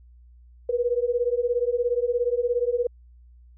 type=beating tone pair; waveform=sine; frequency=475.5 / 492.5 Hz; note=A#4 / B4; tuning=+34 / -5 cents; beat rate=17 Hz; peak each=-24 dBFS; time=0.69-2.87 s; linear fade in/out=5 ms; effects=added 60 Hz sine -48 dBFS peak until 3.57 s